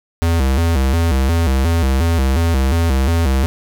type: tone with vibrato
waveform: square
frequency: 74.5 Hz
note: D2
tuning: 25 cents sharp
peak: -13 dBFS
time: 0.22-3.46 s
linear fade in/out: 0 ms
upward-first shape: square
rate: 2.8 Hz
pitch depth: 200 cents each way
effects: none